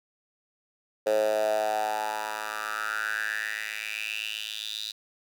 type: tone with high-pass filter sweep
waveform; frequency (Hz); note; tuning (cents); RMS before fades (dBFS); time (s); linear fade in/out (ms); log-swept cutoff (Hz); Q
10% pulse; 107.6; A2; -38; -30; 1.06-4.92; 10; 510 to 4000; 6.4
effects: none